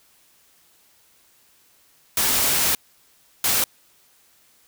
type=noise bursts at uneven times; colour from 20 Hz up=white; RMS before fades=-20 dBFS; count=2; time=2.17-2.75 / 3.44-3.64 s; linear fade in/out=2 ms; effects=white hiss -58 dBFS RMS until 4.67 s